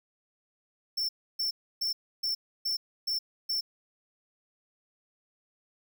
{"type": "tone bursts", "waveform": "square", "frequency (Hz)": 5390, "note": "E8", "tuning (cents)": 38, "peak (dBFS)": -28, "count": 7, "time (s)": [0.97, 3.61], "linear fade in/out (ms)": 10, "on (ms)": 120, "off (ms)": 300, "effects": []}